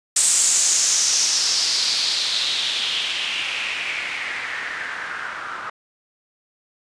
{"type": "noise with low-pass filter sweep", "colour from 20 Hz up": "blue", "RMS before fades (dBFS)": -22, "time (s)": [0.16, 5.7], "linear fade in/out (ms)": 5, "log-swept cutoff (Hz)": [8200, 1300], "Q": 3.7, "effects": ["resampled to 22050 Hz"]}